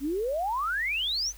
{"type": "exponential sweep", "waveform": "sine", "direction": "up", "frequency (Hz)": [261.6, 6410], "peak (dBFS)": -26, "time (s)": [0, 1.33], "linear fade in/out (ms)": 50, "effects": ["added 50 Hz sine -46 dBFS peak until 1.37 s", "white hiss -53 dBFS RMS until 1.37 s"]}